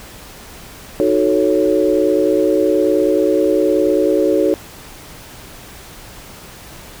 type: chord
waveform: sine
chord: D# half-diminished seventh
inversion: none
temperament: equal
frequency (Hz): 311.1 / 370 / 440 / 554.4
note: D#4 / F#4 / A4 / C#5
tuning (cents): 0 / 0 / 0 / 0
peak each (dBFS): -17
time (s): 1-4.54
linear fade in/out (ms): 0
effects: pink hiss -37 dBFS RMS until 7 s